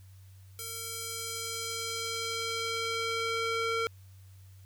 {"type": "tone with band-pass filter sweep", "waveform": "square", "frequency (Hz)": 455.8, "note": "A#4", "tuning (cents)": -39, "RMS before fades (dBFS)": -34, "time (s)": [0.59, 3.87], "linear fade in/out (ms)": 0, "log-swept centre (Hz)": [12000, 1800], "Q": 0.75, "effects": ["added 95 Hz sine -50 dBFS peak until 4.65 s", "white hiss -65 dBFS RMS until 4.65 s"]}